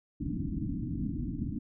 white low-pass noise, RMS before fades -34 dBFS, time 0.2-1.59 s, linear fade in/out 10 ms, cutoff 310 Hz, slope 96 dB/octave, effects none

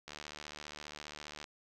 click train, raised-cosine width 0.2 ms, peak -27 dBFS, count 103, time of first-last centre 0.08-1.442 s, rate 74.9 Hz, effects none

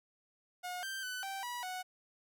sawtooth tone with pitch steps, 721 / 1567 / 1501 / 779 / 972 / 738 Hz, F#5 / G6 / F#6 / G5 / B5 / F#5, -45 / -1 / +24 / -11 / -28 / -5 cents, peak -35 dBFS, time 0.63-1.83 s, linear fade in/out 20 ms, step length 200 ms, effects none

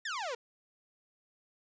sawtooth exponential sweep, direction down, 1876 to 449.5 Hz, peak -31 dBFS, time 0.05-0.35 s, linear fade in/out 5 ms, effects resampled to 16000 Hz + 12-bit

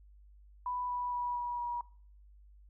sine tone with pitch steps, 990 / 982.6 / 975.2 / 967.9 / 960.7 Hz, B5 / B5 / B5 / B5 / B5, +4 / -9 / -22 / -35 / -48 cents, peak -33 dBFS, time 0.66-1.81 s, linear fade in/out 2 ms, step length 230 ms, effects noise-tail reverb RT60 0.5 s tail -21 dB re dry + added 50 Hz sine -55 dBFS peak until 2.69 s

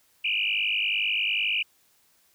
sine tone with frequency modulation, 2657 Hz, E7, 13 cents sharp, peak -23 dBFS, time 0.24-1.63 s, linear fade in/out 10 ms, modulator 51.2 Hz, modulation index 5.8, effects white hiss -64 dBFS RMS until 2.34 s

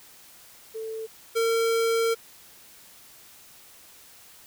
sine / square tone pair in turn, 443.8 / 456.5 Hz, A4 / A#4, +15 / -36 cents, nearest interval unison, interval 49 cents, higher second, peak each -31 / -22 dBFS, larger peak second, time 0.74-1.07 / 1.35-2.15 s, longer second, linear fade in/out 20 ms, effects white hiss -51 dBFS RMS until 4.46 s

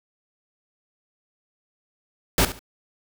pink noise with echo, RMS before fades -18 dBFS, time 2.38-2.45 s, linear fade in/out 2 ms, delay 71 ms, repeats 2, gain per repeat -13 dB, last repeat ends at 2.592 s, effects none

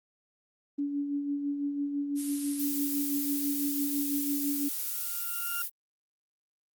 sine tone with tremolo, 285.4 Hz, D4, 49 cents flat, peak -27 dBFS, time 0.78-4.69 s, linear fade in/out 10 ms, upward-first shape sine, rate 6 Hz, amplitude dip 45%
violet noise, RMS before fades -33 dBFS, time 2.15-5.7 s, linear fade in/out 50 ms
35% pulse tone with exponential growth, 1396.9 Hz, F6, in tune, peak -31 dBFS, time 4.51-5.62 s, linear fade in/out 2 ms, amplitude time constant 240 ms
effects Opus 32 kbps

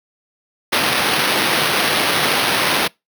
violet noise with sample-and-hold, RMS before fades -17 dBFS, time 0.72-2.88 s, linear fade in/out 10 ms, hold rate 7350 Hz, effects noise-tail reverb RT60 0.2 s tail -25 dB re dry + high-pass 150 Hz 12 dB/octave

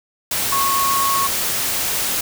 sine tone in noise, 1100 Hz, C#6, 14 cents flat, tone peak -17 dBFS, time 0.52-1.27 s, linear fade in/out 5 ms, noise white, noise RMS -21 dBFS, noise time 0.31-2.21 s, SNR +1 dB, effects none

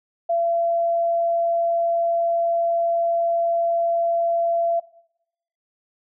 sine tone, 678 Hz, E5, 49 cents sharp, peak -18 dBFS, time 0.29-4.8 s, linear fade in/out 10 ms, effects noise-tail reverb RT60 0.8 s tail -19 dB re dry

